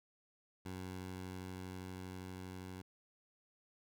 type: tone with level ramp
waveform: 15% pulse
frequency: 92.5 Hz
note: F#2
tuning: in tune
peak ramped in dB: -37 to -40 dBFS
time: 0.65-2.82 s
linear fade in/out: 10 ms
effects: none